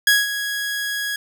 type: tone with ADSR envelope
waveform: sawtooth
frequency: 1661.2 Hz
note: G#6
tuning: in tune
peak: -7 dBFS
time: 0.07-1.16 s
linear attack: 3 ms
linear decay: 190 ms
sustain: -12 dB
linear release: 3 ms
effects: none